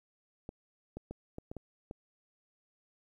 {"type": "clicks", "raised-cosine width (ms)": 2, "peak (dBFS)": -28, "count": 7, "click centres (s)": [0.491, 0.97, 1.11, 1.384, 1.515, 1.567, 1.911], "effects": ["11-bit"]}